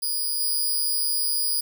5% pulse tone with level steps, 4913 Hz, D#8, 23 cents flat, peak -17 / -15 dBFS, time 0.02-1.61 s, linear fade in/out 10 ms, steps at 0.4 s, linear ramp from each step 5 ms, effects none

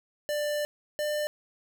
square tone pair in turn, 592 / 597.5 Hz, D5 / D5, +14 / +30 cents, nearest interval unison, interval 16 cents, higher second, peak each -28 dBFS, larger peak neither, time 0.29-0.65 / 0.99-1.27 s, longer first, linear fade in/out 0 ms, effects none

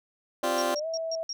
sine tone with pitch glide, 588 to 652.4 Hz, D5 to E5, +2 to -18 cents, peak -29 dBFS, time 0.43-1.23 s, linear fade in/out 0 ms, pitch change +180 cents, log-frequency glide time 0.78-0.87 s
15% pulse chord, C suspended fourth, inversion none, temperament just, 261.6 / 348.8 / 392.4 Hz, C4 / F4 / G4, 0 / -2 / +2 cents, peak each -26 / -23 / -29 dBFS, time 0.43-0.75 s, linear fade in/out 10 ms
sine tone bursts, 5588 Hz, F8, in tune, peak -31 dBFS, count 5, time 0.58-1.33 s, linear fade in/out 2 ms, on 38 ms, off 140 ms
effects none

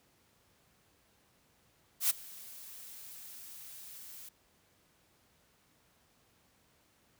blue noise with ADSR envelope, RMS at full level -26 dBFS, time 2-4.29 s, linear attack 100 ms, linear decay 15 ms, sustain -23 dB, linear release 4 ms, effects pink hiss -69 dBFS RMS until 7.19 s + high-pass 60 Hz 12 dB/octave

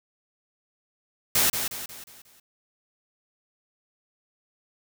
white noise with echo, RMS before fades -21 dBFS, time 1.35-1.5 s, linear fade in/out 5 ms, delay 180 ms, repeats 5, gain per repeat -7 dB, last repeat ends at 2.4 s, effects none

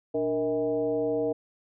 sine tone with frequency modulation, 466.2 Hz, A#4, in tune, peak -24 dBFS, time 0.14-1.33 s, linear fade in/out 10 ms, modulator 172 Hz, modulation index 1, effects none

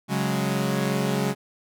sawtooth chord, C# suspended fourth, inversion none, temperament equal, 138.59 / 185 / 207.7 Hz, C#3 / F#3 / G#3, 0 / 0 / 0 cents, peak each -23 dBFS, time 0.08-1.35 s, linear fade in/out 50 ms, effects none

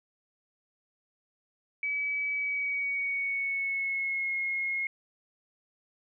sine tone with pitch glide, 2286 to 2158 Hz, D7 to C#7, -47 to -47 cents, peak -28 dBFS, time 1.83-4.87 s, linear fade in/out 2 ms, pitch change -100 cents, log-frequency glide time 2.33-4.35 s, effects none

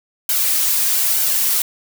blue noise with flanger, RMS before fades -17 dBFS, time 0.29-1.62 s, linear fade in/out 2 ms, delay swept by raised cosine 1.3 to 4.2 ms, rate 1.1 Hz, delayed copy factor +0.6, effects none

